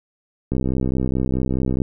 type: click train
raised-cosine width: 3 ms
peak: -9 dBFS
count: 85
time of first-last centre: 0.52-1.818 s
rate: 64.7 Hz
effects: none